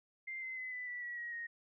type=tone with pitch steps; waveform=sine; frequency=2093 / 2059 / 2026 / 1993.9 / 1961.9 / 1930.4 / 1899.4 / 1869 Hz; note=C7 / C7 / B6 / B6 / B6 / B6 / A#6 / A#6; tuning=0 / -28 / +44 / +16 / -12 / -40 / +32 / +4 cents; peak=-40 dBFS; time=0.27-1.47 s; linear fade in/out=10 ms; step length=150 ms; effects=none